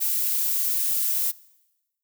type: noise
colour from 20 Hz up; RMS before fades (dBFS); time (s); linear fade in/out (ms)
violet; -24; 0-1.32; 20
effects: noise-tail reverb RT60 1.0 s tail -22 dB re dry